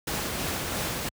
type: noise with tremolo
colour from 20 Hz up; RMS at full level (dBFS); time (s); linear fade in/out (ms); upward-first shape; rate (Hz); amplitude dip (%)
pink; -29; 0.07-1.09; 5; sine; 3; 25
effects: high-pass 60 Hz 12 dB/octave